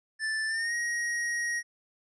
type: tone with pitch glide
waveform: square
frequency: 1760 to 1886.3 Hz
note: A6 to A#6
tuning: 0 to +20 cents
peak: -29 dBFS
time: 0.19-1.63 s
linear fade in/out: 50 ms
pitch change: +120 cents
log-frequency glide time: 0.47-0.74 s
effects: resampled to 22050 Hz